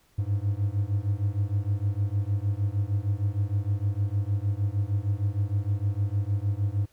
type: beating tone pair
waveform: triangle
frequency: 98 / 104.5 Hz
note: G2 / G#2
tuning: 0 / +11 cents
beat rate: 6.5 Hz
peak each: -25 dBFS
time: 0.18-6.86 s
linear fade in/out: 10 ms
effects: pink hiss -64 dBFS RMS until 6.92 s